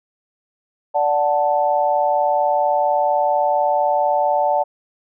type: chord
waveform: sine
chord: D major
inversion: none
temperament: equal with one note detuned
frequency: 584.3 / 740 / 880 Hz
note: D5 / F#5 / A5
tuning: -9 / 0 / 0 cents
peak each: -19 dBFS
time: 0.94-4.64 s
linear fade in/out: 20 ms
effects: none